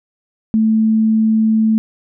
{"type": "tone", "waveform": "sine", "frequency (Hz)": 220, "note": "A3", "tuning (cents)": 0, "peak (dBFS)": -10, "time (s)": [0.54, 1.78], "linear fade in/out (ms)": 0, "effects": []}